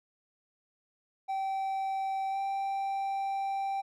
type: tone with pitch glide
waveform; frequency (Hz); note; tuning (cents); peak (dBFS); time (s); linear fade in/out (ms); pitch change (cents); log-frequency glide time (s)
triangle; 774 to 783.4; G5 to G5; -22 to -1; -28; 1.28-3.82; 20; +21; 2.3-2.38
effects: none